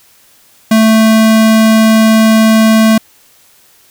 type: tone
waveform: square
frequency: 220.8 Hz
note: A3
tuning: 6 cents sharp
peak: -5 dBFS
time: 0.71-2.98 s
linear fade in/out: 5 ms
effects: white hiss -46 dBFS RMS until 3.9 s